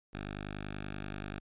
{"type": "tone with notch filter", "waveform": "5% pulse", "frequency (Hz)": 50.4, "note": "G1", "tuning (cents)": 49, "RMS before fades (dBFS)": -41, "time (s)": [0.13, 1.4], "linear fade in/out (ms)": 10, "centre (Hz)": 490, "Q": 1.1, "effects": ["resampled to 8000 Hz"]}